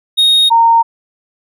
triangle / sine tone pair in turn, 3729 / 921 Hz, A#7 / A#5, 0 / -21 cents, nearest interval 2 octaves, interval 2421 cents, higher first, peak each -5 dBFS, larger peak neither, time 0.17-0.5 / 0.5-0.83 s, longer neither, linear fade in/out 20 ms, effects none

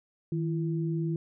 sine tone pair together, 158.9 / 336.7 Hz, D#3 / E4, +37 / +37 cents, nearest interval octave + minor second, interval 1300 cents, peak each -28 / -33 dBFS, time 0.32-1.16 s, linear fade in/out 2 ms, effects none

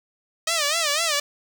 5% pulse tone with vibrato, 622.3 Hz, D#5, in tune, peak -9 dBFS, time 0.47-1.2 s, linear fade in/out 5 ms, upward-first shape sine, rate 4 Hz, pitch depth 150 cents each way, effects none

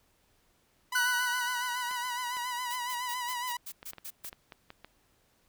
sawtooth tone with vibrato, 983 Hz, B5, 8 cents flat, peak -29 dBFS, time 0.92-3.57 s, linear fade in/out 5 ms, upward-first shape sine, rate 7.2 Hz, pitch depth 53 cents each way
40% pulse tone with exponential decay, 1486 Hz, F#6, 7 cents sharp, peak -24 dBFS, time 0.95-3.53 s, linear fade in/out 5 ms, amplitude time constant 560 ms
clicks, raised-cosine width 0.3 ms, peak -29 dBFS, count 10, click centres 1.912 / 2.369 / 3.829 / 3.934 / 3.983 / 4.247 / 4.329 / 4.522 / 4.704 / 4.846 s
blue noise bursts, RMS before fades -41 dBFS, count 9, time 2.7-4.298 s, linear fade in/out 10 ms, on 62 ms, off 130 ms
effects pink hiss -69 dBFS RMS until 5.48 s

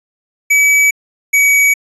square tone pair in turn, 2286 / 2268 Hz, D7 / C#7, -47 / +39 cents, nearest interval unison, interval 14 cents, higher first, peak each -8 dBFS, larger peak neither, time 0.5-0.91 / 1.33-1.74 s, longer neither, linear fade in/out 10 ms, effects resampled to 32000 Hz

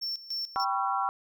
triangle tone with tremolo, 5420 Hz, E8, 47 cents sharp, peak -29 dBFS, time 0.01-0.65 s, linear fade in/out 20 ms, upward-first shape square, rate 3.4 Hz, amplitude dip 80%
sine chord, C# half-diminished seventh, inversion second, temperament equal with one note detuned, 784 / 987.8 / 1108.7 / 1353.2 Hz, G5 / B5 / C#6 / E6, 0 / 0 / 0 / +45 cents, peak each -30 / -32 / -32 / -32 dBFS, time 0.56-1.09 s, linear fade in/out 0 ms
effects none

